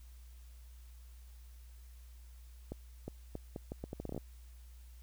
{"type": "accelerating click train", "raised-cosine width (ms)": 2, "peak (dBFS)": -27, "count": 14, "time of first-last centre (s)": [2.72, 4.178], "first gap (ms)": 360, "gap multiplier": 0.76, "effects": ["added 60 Hz sine -51 dBFS peak until 5.02 s", "white hiss -67 dBFS RMS until 5.02 s"]}